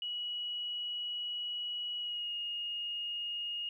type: tone with pitch glide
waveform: sine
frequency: 2920 to 2858 Hz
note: F#7 to F7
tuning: -24 to +39 cents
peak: -35 dBFS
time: 0.02-3.69 s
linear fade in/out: 2 ms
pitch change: -37 cents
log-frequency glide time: 1.98-2.34 s
effects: 12-bit